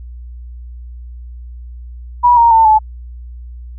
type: tone with pitch steps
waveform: sine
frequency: 970 / 933.7 / 898.8 / 865.2 Hz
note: B5 / A#5 / A5 / A5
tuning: -31 / +3 / +37 / -29 cents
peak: -5 dBFS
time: 2.23-2.79 s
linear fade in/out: 20 ms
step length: 140 ms
effects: added 60 Hz sine -28 dBFS peak until 3.78 s